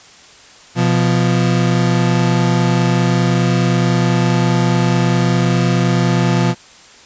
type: tone pair together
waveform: 35% pulse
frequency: 124.79 / 174.61 Hz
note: B2 / F3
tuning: +18 / 0 cents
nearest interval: tritone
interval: 582 cents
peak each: -13 dBFS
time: 0.75-6.55 s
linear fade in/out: 50 ms
effects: white hiss -42 dBFS RMS until 7.05 s + resampled to 16000 Hz